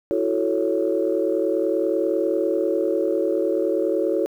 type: chord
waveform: sine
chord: F# minor seventh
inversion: third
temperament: equal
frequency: 329.6 / 370 / 440 / 554.4 Hz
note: E4 / F#4 / A4 / C#5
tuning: 0 / 0 / 0 / 0 cents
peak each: -24 dBFS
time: 0.11-4.26 s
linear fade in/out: 0 ms
effects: tanh soft clip ceiling -9 dBFS + 9-bit